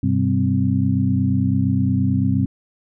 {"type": "tone cluster", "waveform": "sine", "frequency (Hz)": [98.1, 126.8, 193.9, 259.7], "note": ["G2", "B2", "G3", "C4"], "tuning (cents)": [2, 46, -19, -13], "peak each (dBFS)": -21, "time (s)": [0.03, 2.46], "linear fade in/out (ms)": 5, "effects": []}